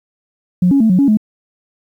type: tone with pitch steps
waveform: sine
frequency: 179.4 / 277.4 / 222 / 183 / 279.2 / 214.2 Hz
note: F3 / C#4 / A3 / F#3 / C#4 / A3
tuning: +47 / +1 / +16 / -19 / +13 / -46 cents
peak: -7 dBFS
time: 0.62-1.172 s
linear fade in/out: 5 ms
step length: 92 ms
effects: tanh soft clip ceiling -3 dBFS + 8-bit